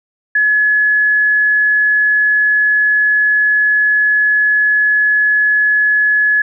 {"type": "tone", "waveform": "sine", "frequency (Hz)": 1700, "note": "G#6", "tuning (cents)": 40, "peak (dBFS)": -9, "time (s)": [0.35, 6.42], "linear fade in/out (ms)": 5, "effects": []}